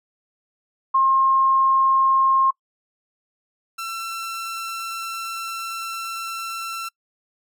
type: tone pair in turn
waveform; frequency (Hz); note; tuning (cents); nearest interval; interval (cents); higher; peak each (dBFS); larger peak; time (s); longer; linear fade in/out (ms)
sine / sawtooth; 1068 / 1345.6; C6 / E6; +35 / +35; major third; 400; second; -14 / -24; first; 0.94-2.51 / 3.78-6.89; second; 10
effects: noise-tail reverb RT60 0.1 s tail -25 dB re dry